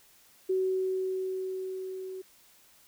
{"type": "tone with level ramp", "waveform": "sine", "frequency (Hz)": 376.1, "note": "F#4", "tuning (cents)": 28, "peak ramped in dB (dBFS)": [-24, -37], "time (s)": [0.49, 2.22], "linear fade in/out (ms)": 10, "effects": ["white hiss -60 dBFS RMS until 2.87 s"]}